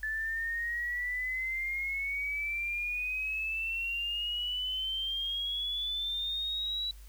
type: exponential sweep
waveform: sine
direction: up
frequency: 1740 to 3934 Hz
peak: -31 dBFS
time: 0.03-6.91 s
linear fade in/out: 2 ms
effects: added 50 Hz sine -47 dBFS peak until 7.08 s + white hiss -60 dBFS RMS until 7.08 s